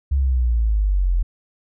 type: exponential sweep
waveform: sine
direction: down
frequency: 70.6 to 41.93 Hz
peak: -15 dBFS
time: 0.11-1.23 s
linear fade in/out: 10 ms
effects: none